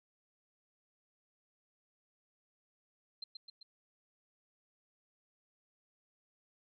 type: tone with echo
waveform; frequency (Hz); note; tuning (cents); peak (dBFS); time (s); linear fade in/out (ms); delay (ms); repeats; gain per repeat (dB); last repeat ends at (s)
sine; 4135; C8; -21; -40; 3.22-3.24; 5; 130; 3; -4; 3.63
effects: none